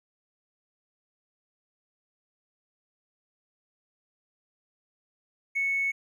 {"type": "tone", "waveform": "triangle", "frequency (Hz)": 2209, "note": "C#7", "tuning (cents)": -7, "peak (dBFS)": -21, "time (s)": [5.55, 5.92], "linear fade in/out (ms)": 20, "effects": ["tanh soft clip ceiling -22 dBFS"]}